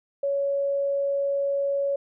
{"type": "tone", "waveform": "sine", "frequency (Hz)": 559, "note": "C#5", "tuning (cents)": 14, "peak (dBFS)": -22, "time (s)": [0.23, 1.96], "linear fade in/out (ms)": 5, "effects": []}